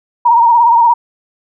sine tone with vibrato, 939 Hz, A#5, 12 cents sharp, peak -5 dBFS, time 0.25-0.94 s, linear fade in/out 10 ms, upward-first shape triangle, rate 17 Hz, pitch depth 69 cents each way, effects none

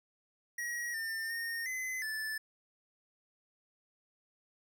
square tone with pitch steps, 1903 / 1801 / 1842 / 2035 / 1749 Hz, A#6 / A6 / A#6 / C7 / A6, +35 / +40 / -21 / -49 / -11 cents, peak -36 dBFS, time 0.58-2.38 s, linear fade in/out 5 ms, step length 360 ms, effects none

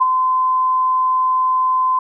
sine tone with ADSR envelope, 1028 Hz, C6, 31 cents flat, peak -8 dBFS, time 0-1.99 s, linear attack 19 ms, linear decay 20 ms, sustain -5 dB, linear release 4 ms, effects none

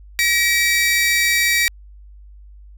sawtooth tone pair together, 1904 / 2306 Hz, A#6 / D7, +36 / -32 cents, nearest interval minor third, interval 332 cents, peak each -14 dBFS, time 0.19-1.68 s, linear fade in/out 0 ms, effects added 50 Hz sine -39 dBFS peak until 2.77 s

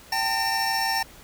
square tone cluster, 781 / 893 / 1818 / 5440 Hz, G5 / A5 / A#6 / F8, -7 / +25 / -44 / -46 cents, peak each -29 dBFS, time 0.12-1.03 s, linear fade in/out 5 ms, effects pink hiss -48 dBFS RMS until 1.23 s

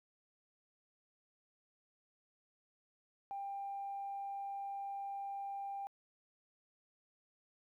sine tone, 794 Hz, G5, 22 cents sharp, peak -39 dBFS, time 3.31-5.87 s, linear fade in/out 0 ms, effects tanh soft clip ceiling -35 dBFS + 13-bit

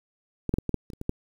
clicks, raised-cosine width 3 ms, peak -14 / -10 / -13 / -14 / -10 / -27 / -28 / -21 / -12 dBFS, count 9, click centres 0.493 / 0.54 / 0.585 / 0.693 / 0.743 / 0.902 / 0.934 / 1.014 / 1.094 s, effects 8-bit

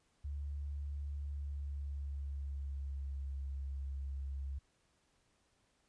sine tone with pitch glide, 71.6 to 68.37 Hz, D2 to C#2, -43 to -23 cents, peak -38 dBFS, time 0.24-4.59 s, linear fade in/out 10 ms, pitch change -80 cents, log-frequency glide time 1.19-3.33 s, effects pink hiss -75 dBFS RMS until 5.88 s + resampled to 22050 Hz

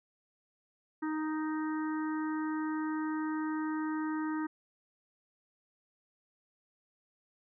harmonic tone, 311.1 Hz, D#4, in tune, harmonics 1 / 3 / 4 / 5 / 6, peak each -32 / -42 / -44 / -46 / -48 dBFS, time 1.02-4.47 s, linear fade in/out 10 ms, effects none

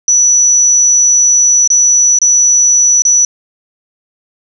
sine tone with dropouts, 5920 Hz, F#8, in tune, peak -5 dBFS, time 0.08-3.25 s, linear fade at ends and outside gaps 2 ms, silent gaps 1.676-1.702 / 2.188-2.216 / 3.021-3.051 s, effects none

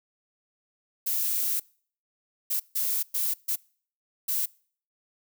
violet noise bursts at uneven times, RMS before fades -27 dBFS, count 6, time 1.06-1.6 / 2.5-2.6 / 2.75-3.03 / 3.14-3.34 / 3.48-3.56 / 4.28-4.46 s, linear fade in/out 10 ms, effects noise-tail reverb RT60 0.5 s tail -25 dB re dry

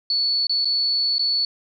sine tone with dropouts, 4435 Hz, C#8, in tune, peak -18 dBFS, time 0.1-1.45 s, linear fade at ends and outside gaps 2 ms, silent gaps 0.47-0.495 / 0.647-0.654 / 1.183-1.193 s, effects none

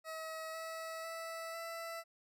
20% pulse tone with pitch steps, 640 / 648.2 / 656.5 / 664.9 Hz, D#5 / E5 / E5 / E5, +49 / -29 / -7 / +15 cents, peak -37 dBFS, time 0.04-2.04 s, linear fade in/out 50 ms, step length 500 ms, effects none

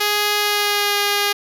5% pulse tone with pitch glide, 415.3 to 408.2 Hz, G#4 to G#4, 0 to -30 cents, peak -5 dBFS, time 0-1.33 s, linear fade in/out 10 ms, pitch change -30 cents, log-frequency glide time 0.39-0.97 s, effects none

